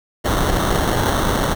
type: noise with sample-and-hold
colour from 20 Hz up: pink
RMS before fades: -18 dBFS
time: 0.24-1.55 s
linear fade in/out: 20 ms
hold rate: 2450 Hz
effects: none